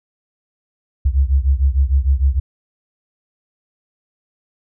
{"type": "beating tone pair", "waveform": "sine", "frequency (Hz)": [65.41, 72.01], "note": ["C2", "D2"], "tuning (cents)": [0, -33], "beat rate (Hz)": 6.6, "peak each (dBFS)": [-14, -16], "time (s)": [1.05, 2.4], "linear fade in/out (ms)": 10, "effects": []}